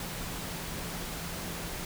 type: tone in noise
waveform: sine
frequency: 171.1 Hz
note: F3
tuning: 35 cents flat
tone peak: -44 dBFS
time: 0-1.85 s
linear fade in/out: 2 ms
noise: pink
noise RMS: -38 dBFS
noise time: 0-1.85 s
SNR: -9 dB
effects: none